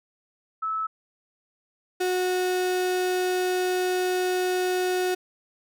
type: tone pair in turn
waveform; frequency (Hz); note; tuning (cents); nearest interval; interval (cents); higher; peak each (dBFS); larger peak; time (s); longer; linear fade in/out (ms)
sine / 35% pulse; 1304 / 365.9; E6 / F#4; -19 / -19; octave + minor seventh; 2200; first; -25 / -21; second; 0.62-0.87 / 2-5.15; second; 10
effects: none